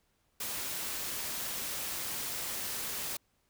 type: noise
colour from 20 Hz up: white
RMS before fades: -37 dBFS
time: 0.4-3.17 s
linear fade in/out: 5 ms
effects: pink hiss -74 dBFS RMS until 3.49 s